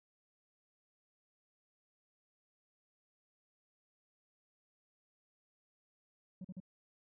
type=tone bursts; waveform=sine; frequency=185 Hz; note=F#3; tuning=in tune; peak=-40 dBFS; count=3; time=6.41-6.602 s; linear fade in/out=5 ms; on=36 ms; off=42 ms; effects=tanh soft clip ceiling -42 dBFS